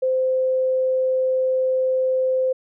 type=tone; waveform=sine; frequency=518 Hz; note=C5; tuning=17 cents flat; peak=-17 dBFS; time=0.02-2.53 s; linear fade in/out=10 ms; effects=none